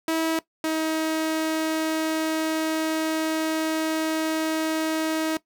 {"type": "tone pair in turn", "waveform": "sawtooth", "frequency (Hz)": [323.2, 317.3], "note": ["E4", "D#4"], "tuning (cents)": [-34, 34], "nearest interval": "unison", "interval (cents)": 32, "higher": "first", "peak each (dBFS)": [-18, -19], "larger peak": "first", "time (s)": [[0.08, 0.39], [0.64, 5.37]], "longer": "second", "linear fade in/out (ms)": 2, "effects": ["noise-tail reverb RT60 0.1 s tail -18 dB re dry"]}